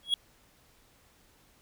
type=tone with exponential growth; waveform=triangle; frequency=3322 Hz; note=G#7; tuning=in tune; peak=-18 dBFS; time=0.03-0.14 s; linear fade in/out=1 ms; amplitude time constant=22 ms; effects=pink hiss -63 dBFS RMS until 1.61 s